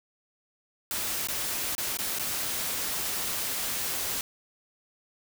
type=noise with dropouts; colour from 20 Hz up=white; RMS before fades=-31 dBFS; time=0.91-4.21 s; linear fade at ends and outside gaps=1 ms; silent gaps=1.272-1.285 / 1.751-1.78 / 1.971-1.988 / 2.187-2.195 s; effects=none